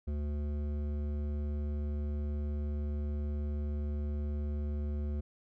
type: tone with hard clipping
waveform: sine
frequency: 73.42 Hz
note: D2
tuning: in tune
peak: -34 dBFS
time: 0.07-5.21 s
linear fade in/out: 10 ms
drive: 12 dB
effects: none